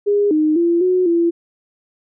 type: tone with pitch steps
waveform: sine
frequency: 409.1 / 308.2 / 341.1 / 366.2 / 339.1 Hz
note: G#4 / D#4 / F4 / F#4 / E4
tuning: -26 / -16 / -41 / -18 / +49 cents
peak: -12 dBFS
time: 0.06-1.31 s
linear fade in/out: 20 ms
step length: 250 ms
effects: none